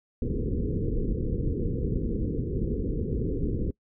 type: low-pass noise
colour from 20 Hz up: pink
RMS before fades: -28 dBFS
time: 0.22-3.71 s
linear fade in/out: 2 ms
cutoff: 490 Hz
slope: 96 dB/octave
effects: noise-tail reverb RT60 0.1 s tail -23 dB re dry